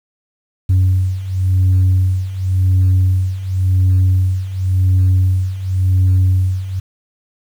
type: beating tone pair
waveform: sine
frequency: 92.5 / 93.42 Hz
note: F#2 / F#2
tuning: 0 / +17 cents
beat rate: 0.92 Hz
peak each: -14 / -11 dBFS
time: 0.69-6.8 s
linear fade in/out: 10 ms
effects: tanh soft clip ceiling -7 dBFS + 7-bit